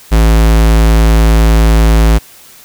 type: tone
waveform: square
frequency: 55 Hz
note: A1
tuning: in tune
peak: -5 dBFS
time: 0.11-2.19 s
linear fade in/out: 20 ms
effects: white hiss -38 dBFS RMS until 2.64 s